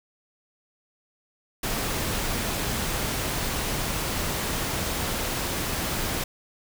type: noise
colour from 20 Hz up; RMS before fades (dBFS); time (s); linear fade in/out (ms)
pink; -28; 1.63-6.24; 5
effects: none